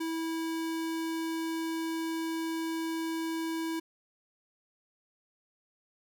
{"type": "tone", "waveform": "square", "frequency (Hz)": 326.1, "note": "E4", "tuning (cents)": -19, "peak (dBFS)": -32, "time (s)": [0, 3.8], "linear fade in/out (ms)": 10, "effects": []}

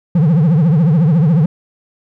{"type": "tone with vibrato", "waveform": "triangle", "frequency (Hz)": 159.9, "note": "D#3", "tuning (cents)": 48, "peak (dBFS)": -6, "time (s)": [0.15, 1.46], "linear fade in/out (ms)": 5, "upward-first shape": "triangle", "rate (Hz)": 14, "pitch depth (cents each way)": 250, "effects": []}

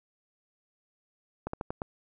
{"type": "slowing click train", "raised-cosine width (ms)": 1, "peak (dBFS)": -19, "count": 5, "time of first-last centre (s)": [1.47, 1.819], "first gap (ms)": 64, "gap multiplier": 1.21, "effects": []}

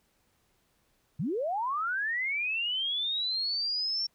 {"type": "linear sweep", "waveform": "sine", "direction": "up", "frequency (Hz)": [119.3, 5490], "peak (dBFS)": -28, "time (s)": [1.19, 4.07], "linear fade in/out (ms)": 10, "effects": ["pink hiss -71 dBFS RMS until 4.14 s"]}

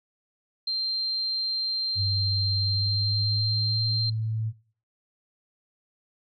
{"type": "tone", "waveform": "sine", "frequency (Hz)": 4158, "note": "C8", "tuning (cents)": -12, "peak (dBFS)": -25, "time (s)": [0.67, 4.1], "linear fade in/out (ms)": 5}
{"type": "tone with pitch glide", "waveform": "sine", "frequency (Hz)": [98, 110.64], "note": ["G2", "A2"], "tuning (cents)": [0, 10], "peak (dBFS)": -25, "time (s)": [1.95, 4.53], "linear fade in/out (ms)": 50, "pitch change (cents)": 210, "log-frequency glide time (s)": [2.59, 3.91]}
{"effects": ["noise-tail reverb RT60 0.5 s tail -23 dB re dry"]}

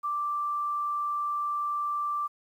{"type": "tone", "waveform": "sine", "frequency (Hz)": 1174.7, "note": "D6", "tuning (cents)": 0, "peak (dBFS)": -27, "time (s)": [0.03, 2.28], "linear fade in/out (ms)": 20, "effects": ["10-bit"]}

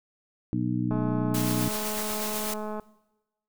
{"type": "harmonic tone", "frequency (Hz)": 61, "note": "B1", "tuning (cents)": -21, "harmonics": [2, 3, 4, 5], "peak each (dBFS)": [-30, -30, -30, -30], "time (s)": [0.53, 1.68], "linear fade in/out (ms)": 0}
{"type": "click train", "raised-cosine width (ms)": 1, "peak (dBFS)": -22, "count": 403, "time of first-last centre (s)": [0.91, 2.797], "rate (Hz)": 213}
{"type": "noise with tremolo", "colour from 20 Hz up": "white", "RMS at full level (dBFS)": -32, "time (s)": [1.34, 2.54], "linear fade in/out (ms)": 5, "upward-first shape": "sine", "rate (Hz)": 8, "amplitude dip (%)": 25}
{"effects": ["noise-tail reverb RT60 1.0 s tail -20 dB re dry"]}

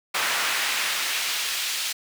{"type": "noise with high-pass filter sweep", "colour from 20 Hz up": "brown", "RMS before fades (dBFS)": -26, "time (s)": [0.14, 1.93], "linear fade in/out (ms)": 10, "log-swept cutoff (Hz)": [1500, 3600], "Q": 0.92, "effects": []}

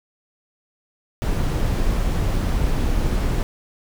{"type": "noise", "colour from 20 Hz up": "brown", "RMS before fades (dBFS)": -20, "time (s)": [1.22, 3.43], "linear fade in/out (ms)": 0, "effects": []}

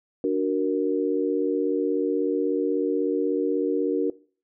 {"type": "chord", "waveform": "sine", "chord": "D augmented", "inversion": "none", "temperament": "equal", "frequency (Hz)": [293.7, 370, 466.2], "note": ["D4", "F#4", "A#4"], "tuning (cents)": [0, 0, 0], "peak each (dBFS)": -25, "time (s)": [0.24, 4.1], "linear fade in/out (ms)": 2, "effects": ["noise-tail reverb RT60 0.4 s tail -20 dB re dry"]}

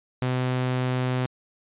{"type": "tone", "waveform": "sawtooth", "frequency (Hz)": 127.2, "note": "C3", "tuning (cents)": -48, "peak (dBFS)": -19, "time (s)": [0.22, 1.26], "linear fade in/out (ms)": 0, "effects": ["resampled to 8000 Hz"]}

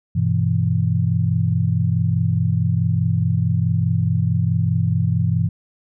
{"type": "chord", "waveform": "sine", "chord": "E minor", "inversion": "first", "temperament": "just", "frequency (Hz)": [98.89, 123.61, 164.81], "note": ["G2", "B2", "E3"], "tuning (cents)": [16, 2, 0], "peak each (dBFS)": -20, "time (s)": [0.15, 5.49], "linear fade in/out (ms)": 10, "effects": []}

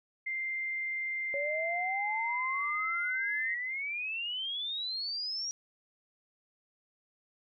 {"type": "tone with pitch glide", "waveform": "sine", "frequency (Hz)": [2093, 2061], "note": ["C7", "C7"], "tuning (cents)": [0, -27], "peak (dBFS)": -32, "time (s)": [0.26, 3.55], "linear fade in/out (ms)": 10, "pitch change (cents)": -27, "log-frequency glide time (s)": [1.18, 3.41]}
{"type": "exponential sweep", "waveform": "sine", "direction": "up", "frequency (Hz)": [554.4, 5730], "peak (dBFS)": -33, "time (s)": [1.34, 5.51], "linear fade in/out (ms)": 0}
{"effects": []}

